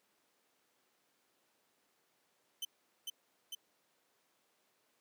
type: tone with echo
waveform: sawtooth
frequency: 3063 Hz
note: G7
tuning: 41 cents flat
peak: -34 dBFS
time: 2.62-2.65 s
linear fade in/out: 5 ms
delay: 450 ms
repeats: 2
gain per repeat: -2 dB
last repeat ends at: 3.55 s
effects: pink hiss -75 dBFS RMS until 5 s + high-pass 300 Hz 12 dB/octave